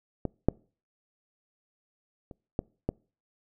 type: clicks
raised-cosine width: 2 ms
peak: -16 / -7 / -30 / -14 / -14 dBFS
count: 5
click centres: 0.253 / 0.486 / 2.312 / 2.591 / 2.89 s
effects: noise-tail reverb RT60 0.4 s tail -26 dB re dry